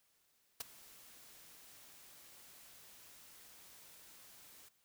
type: noise with ADSR envelope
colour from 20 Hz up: white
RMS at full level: -39 dBFS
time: 0.6-4.69 s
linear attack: 7 ms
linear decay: 16 ms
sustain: -20 dB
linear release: 9 ms
effects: white hiss -75 dBFS RMS until 4.84 s